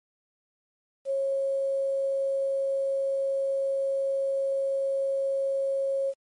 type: tone with quantisation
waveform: sine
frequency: 545 Hz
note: C#5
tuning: 29 cents flat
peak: -24 dBFS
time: 1.05-6.14 s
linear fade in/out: 50 ms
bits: 9
effects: MP3 48 kbps